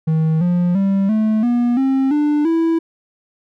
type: tone with pitch steps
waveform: triangle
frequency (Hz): 158.9 / 176.31 / 195.63 / 217.1 / 240.8 / 267.2 / 296.5 / 329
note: D#3 / F3 / G3 / A3 / B3 / C4 / D4 / E4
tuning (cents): +37 / +17 / -3 / -23 / -44 / +36 / +17 / -3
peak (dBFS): -11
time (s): 0.07-2.79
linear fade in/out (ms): 10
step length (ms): 340
effects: none